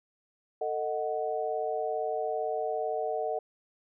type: chord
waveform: sine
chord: D# diminished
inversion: second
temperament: equal with one note detuned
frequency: 446.9 / 622.3 / 740 Hz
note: A4 / D#5 / F#5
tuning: +27 / 0 / 0 cents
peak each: -33 dBFS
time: 0.61-3.39 s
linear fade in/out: 5 ms
effects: none